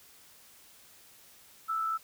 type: tone with amplitude modulation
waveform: sine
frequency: 1318 Hz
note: E6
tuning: 1 cent flat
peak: -27 dBFS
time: 1.68-1.98 s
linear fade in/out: 20 ms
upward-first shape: sine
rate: 63.2 Hz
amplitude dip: 35%
effects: white hiss -57 dBFS RMS until 2.03 s